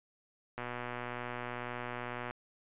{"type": "click train", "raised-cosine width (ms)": 0.5, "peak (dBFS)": -24, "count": 212, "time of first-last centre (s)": [0.58, 2.31], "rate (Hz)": 122, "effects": ["resampled to 8000 Hz"]}